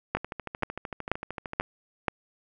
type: two click trains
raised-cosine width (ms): 0.5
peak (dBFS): -19 / -9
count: 20 / 5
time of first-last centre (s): 0.17-1.609 / 0.15-2.082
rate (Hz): 13.2 / 2.07
effects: none